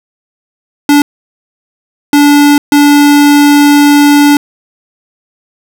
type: tone bursts at uneven times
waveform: square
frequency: 289.7 Hz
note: D4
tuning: 24 cents flat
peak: -3 dBFS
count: 3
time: 0.89-1.02 / 2.13-2.58 / 2.72-4.37 s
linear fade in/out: 2 ms
effects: none